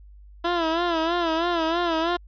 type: tone with vibrato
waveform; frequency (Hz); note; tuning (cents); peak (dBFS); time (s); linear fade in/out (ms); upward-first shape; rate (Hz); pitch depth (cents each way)
15% pulse; 335.1; E4; +29; -15; 0.44-2.17; 10; sine; 3.1; 84
effects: added 50 Hz sine -44 dBFS peak until 2.27 s + resampled to 11025 Hz